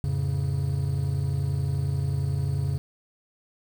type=chord; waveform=triangle; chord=F augmented; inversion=none; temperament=equal with one note detuned; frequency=87.31 / 107.3 / 138.59 Hz; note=F2 / A2 / C#3; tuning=0 / -43 / 0 cents; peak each=-27 / -29 / -24 dBFS; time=0.04-2.78 s; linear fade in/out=0 ms; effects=8-bit